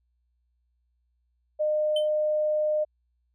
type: tone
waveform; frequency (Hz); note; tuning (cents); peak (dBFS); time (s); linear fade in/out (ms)
sine; 609; D#5; -37; -22; 1.59-2.85; 20
type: tone with exponential decay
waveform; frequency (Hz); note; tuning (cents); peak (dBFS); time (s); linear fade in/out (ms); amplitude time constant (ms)
triangle; 3083; G7; -29; -24; 1.96-2.09; 5; 27
effects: added 60 Hz sine -69 dBFS peak until 3.34 s

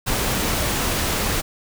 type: noise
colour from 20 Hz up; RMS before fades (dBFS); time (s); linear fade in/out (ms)
pink; -22; 0.06-1.42; 20
effects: none

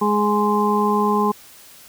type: harmonic tone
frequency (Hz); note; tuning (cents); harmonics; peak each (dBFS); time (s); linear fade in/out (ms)
208.4; G#3; +6; 1 / 2 / 4 / 5; -20 / -21 / -23 / -20; 0.01-1.32; 10
effects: white hiss -45 dBFS RMS until 1.88 s

